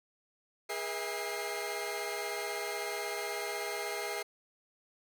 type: tone cluster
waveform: sawtooth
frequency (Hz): 412.1 / 482 / 649 / 808 / 2114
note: G#4 / B4 / E5 / G#5 / C7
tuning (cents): -13 / -42 / -27 / -48 / +17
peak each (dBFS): -36 / -39 / -38 / -40 / -37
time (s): 0.69-4.23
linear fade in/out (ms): 10
effects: none